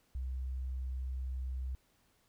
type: tone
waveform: sine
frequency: 64.4 Hz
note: C2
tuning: 27 cents flat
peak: -35 dBFS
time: 0.15-1.75 s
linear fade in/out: 0 ms
effects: pink hiss -72 dBFS RMS until 2.28 s